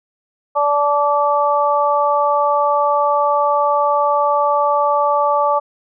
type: harmonic tone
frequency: 290 Hz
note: D4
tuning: 22 cents flat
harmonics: 2 / 3 / 4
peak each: -17 / -17 / -17 dBFS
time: 0.55-5.6 s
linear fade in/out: 20 ms
effects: none